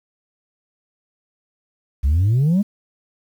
sine exponential sweep, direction up, 64 to 212.9 Hz, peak -11 dBFS, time 2.03-2.63 s, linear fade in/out 20 ms, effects tanh soft clip ceiling -12 dBFS + 8-bit

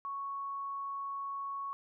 sine tone, 1108.7 Hz, C#6, in tune, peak -36 dBFS, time 0.05-1.73 s, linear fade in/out 0 ms, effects none

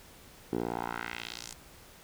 10% pulse tone with band-pass filter sweep, 58.27 Hz, A#1, in tune, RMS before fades -37 dBFS, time 0.53-1.53 s, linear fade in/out 0 ms, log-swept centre 370 to 7600 Hz, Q 1.8, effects pink hiss -54 dBFS RMS until 2.03 s

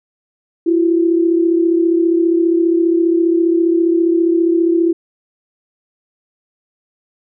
sine tone pair together, 335.1 / 370 Hz, E4 / F#4, +29 / 0 cents, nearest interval major second, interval 171 cents, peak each -11 / -18 dBFS, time 0.66-4.93 s, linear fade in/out 10 ms, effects none

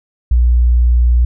sine tone, 60.1 Hz, B1, 46 cents flat, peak -7 dBFS, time 0.31-1.25 s, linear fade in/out 5 ms, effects none

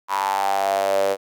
sawtooth tone with high-pass filter sweep, 98 Hz, G2, in tune, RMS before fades -21 dBFS, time 0.08-1.17 s, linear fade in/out 50 ms, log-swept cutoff 1000 to 520 Hz, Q 8.1, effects none

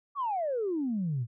sine exponential sweep, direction down, 1174.7 to 110 Hz, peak -27 dBFS, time 0.15-1.27 s, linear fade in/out 50 ms, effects tanh soft clip ceiling -23 dBFS

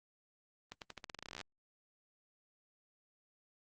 accelerating click train, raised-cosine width 0.2 ms, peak -27 dBFS, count 19, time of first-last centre 0.72-1.412 s, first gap 98 ms, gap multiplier 0.87, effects Opus 24 kbps

